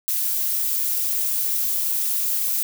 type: noise with amplitude modulation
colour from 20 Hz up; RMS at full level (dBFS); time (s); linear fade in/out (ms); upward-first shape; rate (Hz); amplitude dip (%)
violet; -20; 0.08-2.63; 0; sine; 260; 60
effects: none